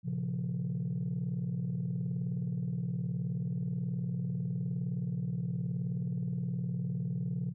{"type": "chord", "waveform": "sine", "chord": "Bb minor", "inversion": "none", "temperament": "equal with one note detuned", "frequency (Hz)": [116.54, 135.74, 174.61], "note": ["Bb2", "Db3", "F3"], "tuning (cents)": [0, -36, 0], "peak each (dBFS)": [-37, -34, -33], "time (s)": [0.03, 7.54], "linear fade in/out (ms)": 50, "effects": ["tanh soft clip ceiling -27 dBFS"]}